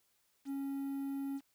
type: tone with quantisation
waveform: triangle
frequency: 275.7 Hz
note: C#4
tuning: 9 cents flat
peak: -34 dBFS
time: 0.45-1.41 s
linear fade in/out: 50 ms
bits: 10
effects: white hiss -75 dBFS RMS until 1.54 s